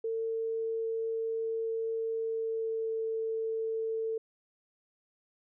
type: tone with pitch glide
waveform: sine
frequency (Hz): 450.6 to 446.7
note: A4 to A4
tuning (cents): +41 to +26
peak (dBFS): -30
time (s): 0.04-4.18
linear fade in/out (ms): 5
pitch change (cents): -15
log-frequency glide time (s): 2.15-2.97
effects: none